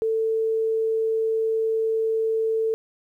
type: tone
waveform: sine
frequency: 445.1 Hz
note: A4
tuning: 20 cents sharp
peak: -20 dBFS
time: 0.02-2.74 s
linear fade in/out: 0 ms
effects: 10-bit